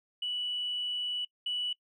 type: tone pair in turn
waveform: sine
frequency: 2954 / 2954 Hz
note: F#7 / F#7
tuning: -3 / -3 cents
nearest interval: unison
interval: 0 cents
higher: neither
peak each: -30 / -29 dBFS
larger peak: second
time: 0.22-1.25 / 1.46-1.73 s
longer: first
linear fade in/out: 5 ms
effects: noise-tail reverb RT60 0.1 s tail -23 dB re dry + tanh soft clip ceiling -25 dBFS